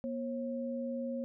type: tone pair together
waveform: sine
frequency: 239.6 / 540.2 Hz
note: A#3 / C#5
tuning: +48 / -45 cents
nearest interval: octave + major second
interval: 1407 cents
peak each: -36 / -38 dBFS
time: 0.04-1.24 s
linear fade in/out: 0 ms
effects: none

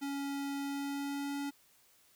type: tone with pitch glide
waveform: square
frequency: 279.7 to 282.6 Hz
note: C#4 to C#4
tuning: +16 to +34 cents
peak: -36 dBFS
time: 0.01-1.51 s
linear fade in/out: 20 ms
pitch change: +18 cents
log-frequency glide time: 0.57-1.38 s
effects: white hiss -66 dBFS RMS until 2.15 s

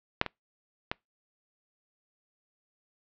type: clicks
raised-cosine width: 0.3 ms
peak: -6 / -17 / -13 dBFS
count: 3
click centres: 0.214 / 0.263 / 0.915 s
effects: noise-tail reverb RT60 0.2 s tail -26 dB re dry + low-pass 4000 Hz 12 dB/octave

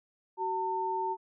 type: tone pair together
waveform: sine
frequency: 377.8 / 900 Hz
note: F#4 / A5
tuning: +36 / +39 cents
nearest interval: octave + minor third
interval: 1503 cents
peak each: -35 / -30 dBFS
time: 0.37-1.17 s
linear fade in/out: 50 ms
effects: none

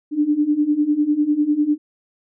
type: beating tone pair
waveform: sine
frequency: 291.4 / 301.4 Hz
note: D4 / D4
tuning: -13 / +45 cents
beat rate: 10 Hz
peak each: -20 / -17 dBFS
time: 0.11-1.78 s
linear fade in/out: 50 ms
effects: none

